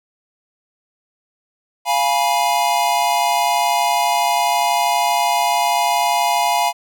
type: chord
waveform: square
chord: F diminished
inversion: none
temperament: equal with one note detuned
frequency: 698.5 / 830.6 / 971.4 Hz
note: F5 / Ab5 / Cb6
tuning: 0 / 0 / -29 cents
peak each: -20 dBFS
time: 1.85-6.73 s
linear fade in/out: 50 ms
effects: none